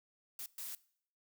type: noise bursts at uneven times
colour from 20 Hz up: blue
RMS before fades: -44 dBFS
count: 2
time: 0.39-0.46 / 0.58-0.75 s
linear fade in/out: 2 ms
effects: noise-tail reverb RT60 0.6 s tail -21 dB re dry